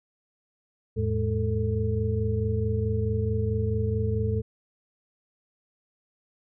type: tone cluster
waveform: sine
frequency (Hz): 83 / 107.6 / 210.3 / 442.6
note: E2 / A2 / G#3 / A4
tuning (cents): +12 / -38 / +22 / +10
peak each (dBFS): -29 / -26 / -33 / -30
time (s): 0.96-4.42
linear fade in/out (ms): 20
effects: none